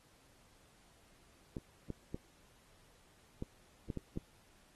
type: clicks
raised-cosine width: 3 ms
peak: -26 dBFS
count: 7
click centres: 1.568 / 1.903 / 2.145 / 3.424 / 3.902 / 3.973 / 4.174 s
effects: pink hiss -67 dBFS RMS until 4.75 s + AAC 32 kbps